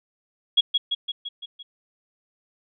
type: tone with echo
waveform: sine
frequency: 3322 Hz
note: G#7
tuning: in tune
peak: -13 dBFS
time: 0.57-0.61 s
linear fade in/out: 10 ms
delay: 170 ms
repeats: 6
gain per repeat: -4 dB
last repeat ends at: 1.63 s
effects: none